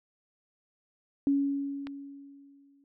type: tone with exponential decay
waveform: sine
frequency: 279.5 Hz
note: C#4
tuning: 14 cents sharp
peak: -21 dBFS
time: 1.27-2.84 s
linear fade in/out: 1 ms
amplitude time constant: 340 ms
type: click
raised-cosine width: 0.3 ms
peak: -26 dBFS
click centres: 1.87 s
effects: none